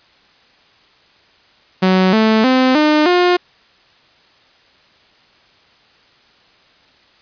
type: tone with pitch steps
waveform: sawtooth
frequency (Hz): 186.7 / 219.5 / 258 / 303.3 / 356.5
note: F#3 / A3 / C4 / D#4 / F4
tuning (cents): +16 / -4 / -24 / -44 / +36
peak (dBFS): -6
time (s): 1.82-3.37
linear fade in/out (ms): 10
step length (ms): 310
effects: white hiss -51 dBFS RMS until 7.21 s + resampled to 11025 Hz